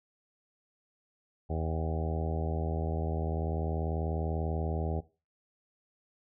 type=harmonic tone with a mistuned harmonic; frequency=80.3 Hz; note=E2; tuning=45 cents flat; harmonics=1 / 2 / 3 / 4 / 5 / 6 / 7 / 8 / 9 / 10; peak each=-32 / -37 / -43 / -43 / -41 / -44 / -44 / -44 / -43 / -48 dBFS; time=1.49-5.01 s; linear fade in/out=20 ms; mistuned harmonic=9; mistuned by=+43 cents; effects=noise-tail reverb RT60 0.3 s tail -17 dB re dry